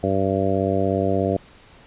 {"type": "harmonic tone", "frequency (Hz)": 96.8, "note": "G2", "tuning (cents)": -21, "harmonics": [1, 2, 3, 4, 5, 6, 7], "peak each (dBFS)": [-26, -26, -26, -26, -26, -26, -26], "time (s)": [0.03, 1.37], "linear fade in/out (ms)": 5, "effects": ["pink hiss -49 dBFS RMS until 1.86 s", "resampled to 8000 Hz"]}